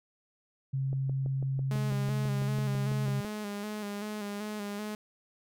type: tone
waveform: sine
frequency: 134.5 Hz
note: C3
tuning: 48 cents sharp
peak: -28 dBFS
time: 0.73-3.21 s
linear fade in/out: 10 ms
type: click train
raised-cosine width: 2 ms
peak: -29 dBFS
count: 15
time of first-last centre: 0.93-3.248 s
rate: 6.04 Hz
type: tone with vibrato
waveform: sawtooth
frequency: 207.7 Hz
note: G#3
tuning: in tune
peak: -31 dBFS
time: 1.71-4.95 s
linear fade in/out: 2 ms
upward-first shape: square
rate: 2.6 Hz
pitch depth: 34 cents each way
effects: none